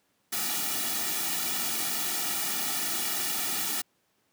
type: noise with comb filter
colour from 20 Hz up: white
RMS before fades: -30 dBFS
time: 0.32-3.82 s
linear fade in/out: 10 ms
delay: 1.9 ms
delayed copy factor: -0.9
effects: pink hiss -71 dBFS RMS until 4.32 s + high-pass 150 Hz 12 dB/octave